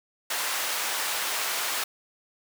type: high-pass noise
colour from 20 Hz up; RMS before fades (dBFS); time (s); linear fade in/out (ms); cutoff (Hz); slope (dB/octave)
pink; -29; 0.3-1.84; 5; 910; 12
effects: none